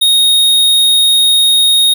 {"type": "tone", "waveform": "square", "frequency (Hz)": 3729, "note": "A#7", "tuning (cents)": 0, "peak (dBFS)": -7, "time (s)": [0.01, 1.94], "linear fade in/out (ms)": 10, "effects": []}